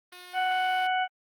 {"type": "tone", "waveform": "5% pulse", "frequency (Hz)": 359.7, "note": "F#4", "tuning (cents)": -49, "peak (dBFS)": -33, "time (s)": [0.12, 0.87], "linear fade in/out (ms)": 5}
{"type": "harmonic tone", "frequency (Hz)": 742, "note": "F#5", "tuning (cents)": 5, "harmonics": [1, 2, 3, 4], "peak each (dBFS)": [-25, -31, -36, -37], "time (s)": [0.33, 1.08], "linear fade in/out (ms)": 50}
{"effects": ["Opus 24 kbps"]}